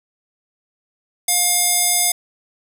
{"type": "tone with band-pass filter", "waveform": "square", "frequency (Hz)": 711, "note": "F5", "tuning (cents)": 31, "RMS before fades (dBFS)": -17, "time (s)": [1.28, 2.12], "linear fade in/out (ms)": 5, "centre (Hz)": 10000, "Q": 1.5, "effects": []}